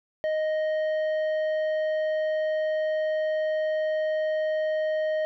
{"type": "tone with tanh clipping", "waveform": "sine", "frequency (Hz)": 622.3, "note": "D#5", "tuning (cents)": 0, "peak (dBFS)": -25, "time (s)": [0.24, 5.25], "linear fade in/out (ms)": 0, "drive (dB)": 8, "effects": []}